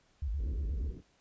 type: tone with vibrato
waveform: sine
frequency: 61.2 Hz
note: B1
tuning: 15 cents flat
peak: -31 dBFS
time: 0.22-0.91 s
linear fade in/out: 5 ms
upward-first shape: square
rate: 8.3 Hz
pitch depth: 280 cents each way
type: low-pass noise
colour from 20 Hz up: pink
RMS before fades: -47 dBFS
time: 0.37-1.03 s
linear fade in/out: 50 ms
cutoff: 460 Hz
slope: 48 dB/octave
effects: pink hiss -69 dBFS RMS until 1.2 s + resampled to 16000 Hz